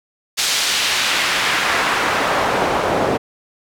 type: noise with band-pass filter sweep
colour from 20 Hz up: pink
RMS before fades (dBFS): -18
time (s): 0.37-3.18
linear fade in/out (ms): 20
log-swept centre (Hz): 5000 to 500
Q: 0.92
effects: none